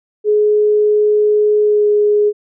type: tone with pitch glide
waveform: sine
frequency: 421 to 416.9 Hz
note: G#4 to G#4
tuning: +24 to +7 cents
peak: -9 dBFS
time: 0.24-2.33 s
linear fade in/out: 50 ms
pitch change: -17 cents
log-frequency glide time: 1.62-1.87 s
effects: none